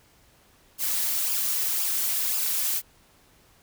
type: noise with flanger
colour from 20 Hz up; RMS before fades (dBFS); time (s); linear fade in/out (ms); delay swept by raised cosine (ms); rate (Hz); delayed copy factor
blue; -26; 0.78-2.82; 50; 0.49 to 3.79; 1.9; -0.55
effects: pink hiss -59 dBFS RMS until 3.62 s